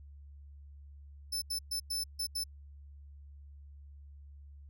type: tone bursts at uneven times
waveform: sawtooth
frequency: 5274 Hz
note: E8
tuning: in tune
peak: -30 dBFS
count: 6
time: 1.32-1.42 / 1.5-1.59 / 1.71-1.8 / 1.9-2.04 / 2.19-2.27 / 2.35-2.44 s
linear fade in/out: 10 ms
effects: added 71 Hz sine -49 dBFS peak until 4.69 s